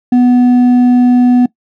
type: tone with hard clipping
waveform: sine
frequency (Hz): 246.9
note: B3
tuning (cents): 0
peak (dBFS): -6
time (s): 0.12-1.46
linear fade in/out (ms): 5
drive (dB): 4
effects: noise-tail reverb RT60 0.1 s tail -20 dB re dry